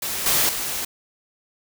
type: noise with level steps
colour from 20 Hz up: white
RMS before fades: -27 / -19 / -27 dBFS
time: 0.02-0.85 s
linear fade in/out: 5 ms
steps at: 0.26 / 0.49 s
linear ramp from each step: 2 ms
effects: none